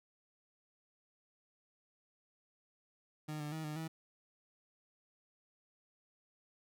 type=tone with pitch steps; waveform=30% pulse; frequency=152.7 / 148.8 / 158.5 / 151.5 / 160.7 Hz; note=D#3 / D3 / D#3 / D#3 / E3; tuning=-32 / +23 / +32 / -46 / -44 cents; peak=-37 dBFS; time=3.28-3.88 s; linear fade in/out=10 ms; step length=120 ms; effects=none